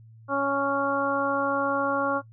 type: harmonic tone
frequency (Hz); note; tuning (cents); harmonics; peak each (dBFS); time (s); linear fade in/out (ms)
278; C#4; +5; 1 / 2 / 3 / 4 / 5; -30 / -27 / -32 / -28 / -29; 0.28-2.22; 50
effects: noise-tail reverb RT60 0.1 s tail -18 dB re dry + added 112 Hz sine -47 dBFS peak until 2.32 s